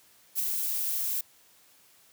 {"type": "noise with ADSR envelope", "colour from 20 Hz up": "violet", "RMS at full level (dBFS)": -26, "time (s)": [0.35, 1.21], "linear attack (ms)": 44, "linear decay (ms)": 7, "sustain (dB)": -4, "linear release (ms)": 5, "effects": ["white hiss -60 dBFS RMS until 2.12 s", "high-pass 60 Hz 12 dB/octave"]}